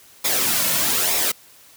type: noise with flanger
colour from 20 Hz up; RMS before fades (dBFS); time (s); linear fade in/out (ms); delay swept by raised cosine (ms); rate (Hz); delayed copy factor
white; -20; 0.24-1.32; 10; 0.66 to 2.56; 1.1; -0.55
effects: white hiss -49 dBFS RMS until 1.76 s + high-pass 60 Hz 12 dB/octave